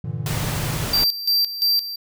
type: chord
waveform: triangle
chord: E half-diminished seventh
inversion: first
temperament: equal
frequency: 98 / 116.54 / 146.83 / 164.81 Hz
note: G2 / Bb2 / D3 / E3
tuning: 0 / 0 / 0 / 0 cents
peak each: -31 / -26 / -27 / -30 dBFS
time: 0.04-0.86 s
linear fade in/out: 5 ms
type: noise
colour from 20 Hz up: pink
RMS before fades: -27 dBFS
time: 0.26-1.04 s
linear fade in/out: 2 ms
type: tone with tremolo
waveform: square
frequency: 4699 Hz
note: D8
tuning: in tune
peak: -16 dBFS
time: 0.93-1.96 s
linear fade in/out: 5 ms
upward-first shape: square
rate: 2.9 Hz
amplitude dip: 75%
effects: none